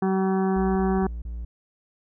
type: harmonic tone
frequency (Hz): 190.4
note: F#3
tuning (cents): +50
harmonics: 1 / 2 / 4 / 5 / 6 / 7 / 8 / 9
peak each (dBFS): -22 / -25 / -30 / -38 / -37 / -44 / -42 / -45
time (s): 0.02-1.07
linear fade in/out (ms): 5
type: tone bursts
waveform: triangle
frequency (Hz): 58.27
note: A#1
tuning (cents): 0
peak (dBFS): -28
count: 4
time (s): 0.56-1.45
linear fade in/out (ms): 5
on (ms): 200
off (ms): 30
effects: none